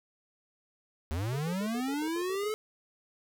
square linear sweep, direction up, 73.42 to 436.8 Hz, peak -31 dBFS, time 1.11-2.54 s, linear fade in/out 0 ms
triangle tone bursts, 440 Hz, A4, in tune, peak -39 dBFS, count 9, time 1.33-2.493 s, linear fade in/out 0 ms, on 59 ms, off 79 ms
effects none

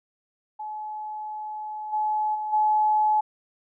sine tone with level steps, 854 Hz, G#5, 48 cents sharp, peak -31 / -22 / -27 / -18 dBFS, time 0.59-3.21 s, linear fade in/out 10 ms, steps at 1.92 / 2.34 / 2.52 s, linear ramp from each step 20 ms, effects none

